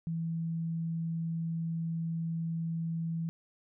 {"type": "tone", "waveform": "sine", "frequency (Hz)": 164.81, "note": "E3", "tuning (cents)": 0, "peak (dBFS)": -31, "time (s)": [0.07, 3.29], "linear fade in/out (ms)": 0, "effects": []}